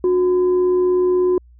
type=tone with frequency modulation; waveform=sine; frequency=363.7 Hz; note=F#4; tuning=30 cents flat; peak=-13 dBFS; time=0.04-1.38 s; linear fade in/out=2 ms; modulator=651 Hz; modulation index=0.23; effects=added 60 Hz sine -44 dBFS peak until 1.59 s